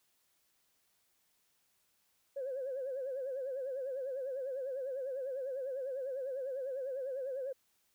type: tone with vibrato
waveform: sine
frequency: 530 Hz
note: C5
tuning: 22 cents sharp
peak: -35 dBFS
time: 2.36-7.53 s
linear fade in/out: 10 ms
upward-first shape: sine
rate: 10 Hz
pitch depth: 100 cents each way
effects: tanh soft clip ceiling -31 dBFS + white hiss -75 dBFS RMS until 7.94 s